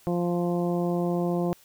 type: harmonic tone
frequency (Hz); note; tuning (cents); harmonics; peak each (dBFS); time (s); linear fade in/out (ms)
174.61; F3; 0; 1 / 2 / 3 / 4 / 5 / 6; -26 / -28 / -32 / -34 / -41 / -42; 0.07-1.53; 0
effects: white hiss -57 dBFS RMS until 1.64 s